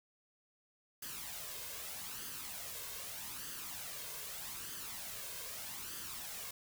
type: noise with flanger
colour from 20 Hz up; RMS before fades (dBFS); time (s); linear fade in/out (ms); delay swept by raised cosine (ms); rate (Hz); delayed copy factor
white; -45; 1.02-6.51; 5; 0.63 to 1.93; 0.81; +0.55
effects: none